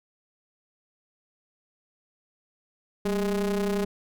square ring-modulated tone, 104.9 Hz, G#2, 18 cents sharp, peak -22 dBFS, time 3.05-3.85 s, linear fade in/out 5 ms, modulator 299 Hz, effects none

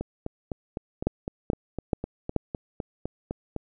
two click trains, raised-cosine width 2 ms, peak -17 / -9 dBFS, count 15 / 4, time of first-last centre 0.01-3.563 / 1.07-2.363 s, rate 3.94 / 2.32 Hz, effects none

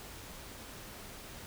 silence, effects pink hiss -48 dBFS RMS until 1.46 s

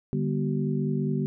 sine tone cluster, 147.5 / 197.2 / 242 / 380.2 Hz, D3 / G3 / B3 / F#4, +8 / +11 / -35 / +47 cents, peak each -27 / -30 / -30 / -33 dBFS, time 0.13-1.26 s, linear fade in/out 0 ms, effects none

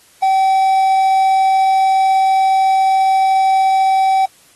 triangle tone with quantisation, 768 Hz, G5, 36 cents flat, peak -8 dBFS, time 0.22-4.26 s, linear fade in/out 10 ms, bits 6, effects white hiss -49 dBFS RMS until 4.55 s + AAC 32 kbps

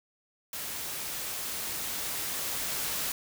white noise with level ramp, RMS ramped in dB -37 to -32 dBFS, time 0.53-3.12 s, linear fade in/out 2 ms, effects none

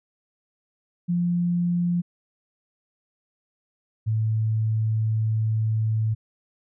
sine tone pair in turn, 174.61 / 110 Hz, F3 / A2, 0 / 0 cents, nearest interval minor sixth, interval 800 cents, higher first, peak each -20 dBFS, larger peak neither, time 1.08-2.02 / 4.06-6.15 s, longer second, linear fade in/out 20 ms, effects none

